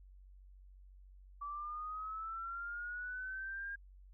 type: linear sweep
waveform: sine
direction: up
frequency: 1150 to 1619 Hz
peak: -40 dBFS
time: 1.41-3.76 s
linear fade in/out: 10 ms
effects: added 47 Hz sine -55 dBFS peak until 4.13 s